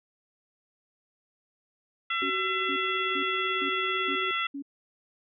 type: harmonic tone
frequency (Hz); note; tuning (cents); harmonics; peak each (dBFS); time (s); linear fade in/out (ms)
674; E5; +38; 2 / 3 / 4 / 5; -30 / -32 / -33 / -34; 2.1-4.47; 5
type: tone bursts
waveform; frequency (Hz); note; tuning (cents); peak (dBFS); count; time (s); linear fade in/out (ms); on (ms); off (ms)
sine; 280; C#4; +18; -33; 6; 2.22-4.624; 10; 84; 380
type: tone with tremolo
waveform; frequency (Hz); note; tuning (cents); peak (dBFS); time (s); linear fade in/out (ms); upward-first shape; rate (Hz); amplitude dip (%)
sine; 376.6; F#4; +31; -32; 2.22-4.31; 0; triangle; 18; 40
effects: none